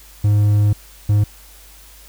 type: tone bursts at uneven times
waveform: triangle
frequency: 103.83 Hz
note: G#2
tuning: in tune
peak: -9 dBFS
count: 2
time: 0.24-0.73 / 1.09-1.24 s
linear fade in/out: 5 ms
effects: added 50 Hz sine -44 dBFS peak until 2.08 s + white hiss -45 dBFS RMS until 2.08 s